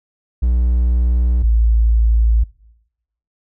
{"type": "tone pair in turn", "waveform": ["triangle", "sine"], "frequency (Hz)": [60.4, 56.05], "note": ["B1", "A1"], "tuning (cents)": [-38, 33], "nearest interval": "minor second", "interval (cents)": 129, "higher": "first", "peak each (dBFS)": -10, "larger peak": "neither", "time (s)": [[0.42, 1.43], [1.43, 2.44]], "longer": "neither", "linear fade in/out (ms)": 10, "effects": ["noise-tail reverb RT60 0.9 s tail -22 dB re dry"]}